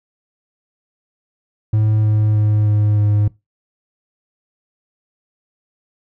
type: tone with pitch steps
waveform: triangle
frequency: 107.8 / 106.87 / 105.95 / 105.03 / 104.13 Hz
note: A2 / A2 / G#2 / G#2 / G#2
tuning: -35 / -50 / +35 / +20 / +5 cents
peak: -10 dBFS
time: 1.73-3.28 s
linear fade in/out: 5 ms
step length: 310 ms
effects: noise-tail reverb RT60 0.2 s tail -20 dB re dry